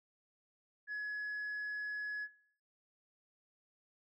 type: tone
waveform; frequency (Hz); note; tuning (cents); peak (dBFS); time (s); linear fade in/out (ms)
sine; 1690; G#6; +30; -36; 0.87-2.28; 50
effects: noise-tail reverb RT60 0.7 s tail -19 dB re dry + tanh soft clip ceiling -36 dBFS